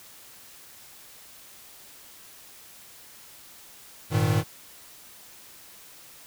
square chord, Ab suspended second, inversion none, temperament equal with one note detuned, 102.04 / 116.54 / 155.56 Hz, Ab2 / Bb2 / Eb3, -30 / 0 / 0 cents, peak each -26 dBFS, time 4.1-4.44 s, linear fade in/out 50 ms, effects white hiss -49 dBFS RMS until 6.26 s

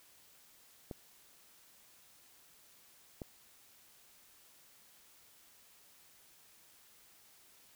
clicks, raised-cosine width 2 ms, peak -28 dBFS, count 2, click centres 0.912 / 3.218 s, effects white hiss -63 dBFS RMS until 7.75 s

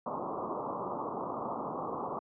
white low-pass noise, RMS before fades -36 dBFS, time 0.06-2.19 s, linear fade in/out 2 ms, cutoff 1200 Hz, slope 96 dB/octave, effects high-pass 200 Hz 12 dB/octave

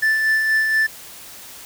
triangle tone with tremolo, 1760 Hz, A6, in tune, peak -12 dBFS, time 0.02-0.87 s, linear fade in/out 10 ms, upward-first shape sine, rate 4.2 Hz, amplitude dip 35%, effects white hiss -39 dBFS RMS until 1.65 s

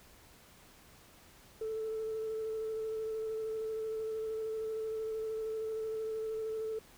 sine tone with vibrato, 440 Hz, A4, in tune, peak -33 dBFS, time 1.61-6.79 s, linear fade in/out 5 ms, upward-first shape square, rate 13 Hz, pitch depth 12 cents each way, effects tanh soft clip ceiling -31 dBFS + pink hiss -59 dBFS RMS until 6.97 s

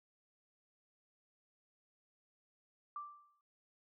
sine tone with exponential decay, 1174.7 Hz, D6, in tune, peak -39 dBFS, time 2.96-3.41 s, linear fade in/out 2 ms, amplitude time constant 97 ms, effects none

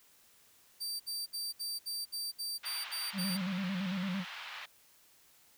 sawtooth tone bursts, 4659 Hz, D8, 15 cents flat, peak -33 dBFS, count 10, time 0.8-3.376 s, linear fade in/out 20 ms, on 200 ms, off 64 ms
white band-pass noise, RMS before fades -45 dBFS, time 2.63-4.66 s, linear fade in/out 10 ms, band 870 to 3500 Hz, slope 24 dB/octave
triangle tone with vibrato, 188.1 Hz, F#3, 29 cents sharp, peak -31 dBFS, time 3.13-4.25 s, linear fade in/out 50 ms, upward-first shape square, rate 8.9 Hz, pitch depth 81 cents each way
effects white hiss -64 dBFS RMS until 5.57 s

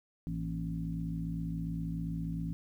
harmonic tone with a mistuned harmonic, 55 Hz, A1, in tune, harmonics 1 / 2 / 3 / 4 / 5, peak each -41 / -46 / -35 / -45 / -42 dBFS, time 0.27-2.53 s, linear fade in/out 0 ms, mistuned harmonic 4, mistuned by +93 cents, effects 11-bit

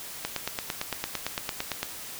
click train, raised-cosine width 0.2 ms, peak -11 dBFS, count 15, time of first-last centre 0.25-1.83 s, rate 8.86 Hz, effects white hiss -40 dBFS RMS until 2.19 s

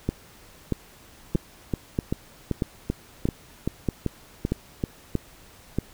two click trains, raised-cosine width 3 ms, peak -10 / -11 dBFS, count 10 / 10, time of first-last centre 0.09-5.786 / 1.35-4.838 s, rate 1.58 / 2.58 Hz, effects pink hiss -51 dBFS RMS until 5.93 s

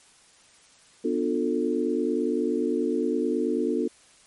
sine chord, B half-diminished seventh, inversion none, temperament just, 246.9 / 296.3 / 355.6 / 444.5 Hz, B3 / D4 / F4 / A4, 0 / +15 / +31 / +18 cents, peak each -28 dBFS, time 1.04-3.88 s, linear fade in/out 10 ms, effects white hiss -56 dBFS RMS until 4.26 s + MP3 48 kbps

